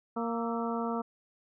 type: harmonic tone with a mistuned harmonic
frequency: 232 Hz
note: A#3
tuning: 8 cents flat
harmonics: 1 / 2 / 3 / 4 / 5 / 6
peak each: -33 / -36 / -38 / -39 / -40 / -41 dBFS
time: 0.16-1.02 s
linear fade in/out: 10 ms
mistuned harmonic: 6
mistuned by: -82 cents
effects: none